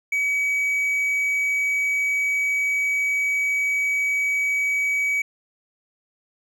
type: tone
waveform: triangle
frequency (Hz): 2273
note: C#7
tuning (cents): +43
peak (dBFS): -18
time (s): 0.12-5.22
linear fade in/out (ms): 5
effects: none